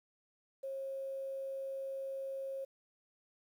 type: tone with quantisation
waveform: sine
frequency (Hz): 540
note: C#5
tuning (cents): -45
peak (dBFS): -38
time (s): 0.63-2.65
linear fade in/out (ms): 10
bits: 11
effects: none